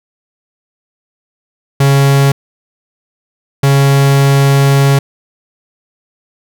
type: tone bursts at uneven times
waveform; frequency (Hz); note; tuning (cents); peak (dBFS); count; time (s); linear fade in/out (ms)
45% pulse; 138.59; C#3; 0; -6; 2; 1.8-2.32 / 3.63-4.99; 5
effects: none